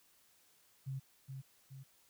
sine tone with echo, 134.1 Hz, C3, 43 cents sharp, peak -38 dBFS, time 0.86-1 s, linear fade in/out 20 ms, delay 420 ms, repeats 2, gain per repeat -5 dB, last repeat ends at 1.84 s, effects white hiss -69 dBFS RMS until 2.09 s

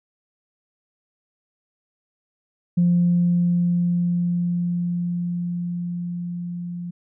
sine tone with level ramp, 174.61 Hz, F3, in tune, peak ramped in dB -13 to -28 dBFS, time 2.77-6.91 s, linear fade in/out 10 ms, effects tanh soft clip ceiling -10 dBFS

